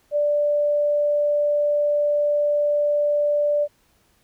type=tone; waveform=sine; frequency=587.3 Hz; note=D5; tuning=in tune; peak=-17 dBFS; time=0.11-3.68 s; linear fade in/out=50 ms; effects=pink hiss -62 dBFS RMS until 4.23 s